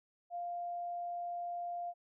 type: tone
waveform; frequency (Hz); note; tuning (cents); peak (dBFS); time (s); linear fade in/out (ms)
sine; 698.5; F5; 0; -37; 0.3-1.94; 50
effects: none